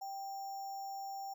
sine tone with sample-and-hold, 784 Hz, G5, in tune, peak -40 dBFS, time 0.01-1.34 s, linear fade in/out 10 ms, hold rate 6300 Hz, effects none

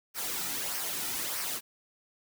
white noise with flanger, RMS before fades -34 dBFS, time 0.14-1.61 s, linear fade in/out 50 ms, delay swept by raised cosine 0.27 to 1.87 ms, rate 1.6 Hz, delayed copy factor -0.5, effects none

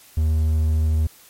triangle tone, 78.3 Hz, D#2, 11 cents sharp, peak -14 dBFS, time 0.17-1.07 s, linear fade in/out 5 ms, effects white hiss -49 dBFS RMS until 1.29 s + MP3 64 kbps

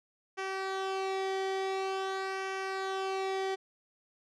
sawtooth tone with flanger, 383.8 Hz, G4, 37 cents flat, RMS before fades -34 dBFS, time 0.37-3.56 s, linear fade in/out 20 ms, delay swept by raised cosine 0.25 to 0.75 ms, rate 0.47 Hz, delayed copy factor -0.55, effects low-pass 5000 Hz 12 dB/octave

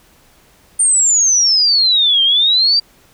sine exponential two-way sweep, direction down then up, 9000 to 3136 to 4751 Hz, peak -9 dBFS, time 0.79-2.8 s, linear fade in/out 10 ms, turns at 2.23 s, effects pink hiss -50 dBFS RMS until 3.13 s

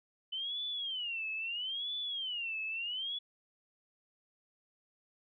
sine tone with vibrato, 3004 Hz, F#7, 26 cents sharp, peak -35 dBFS, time 0.32-3.19 s, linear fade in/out 10 ms, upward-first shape sine, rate 0.76 Hz, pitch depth 250 cents each way, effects none

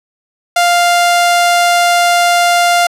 sawtooth tone, 698.5 Hz, F5, in tune, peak -4 dBFS, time 0.56-2.87 s, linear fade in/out 5 ms, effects low-pass 12000 Hz 12 dB/octave

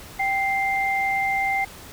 sine tone pair together, 781.7 / 2093 Hz, G5 / C7, -5 / 0 cents, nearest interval octave + perfect fourth, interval 1705 cents, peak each -23 dBFS, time 0.19-1.65 s, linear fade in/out 10 ms, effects pink hiss -42 dBFS RMS until 1.92 s

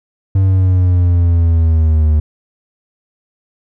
triangle exponential sweep, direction down, 96.8 to 75.8 Hz, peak -6 dBFS, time 0.35-2.2 s, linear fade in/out 5 ms, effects none

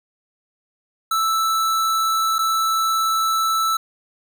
square tone with dropouts, 1318.5 Hz, E6, in tune, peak -18 dBFS, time 1.11-3.77 s, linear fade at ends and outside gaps 5 ms, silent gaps 2.384-2.389 s, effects none

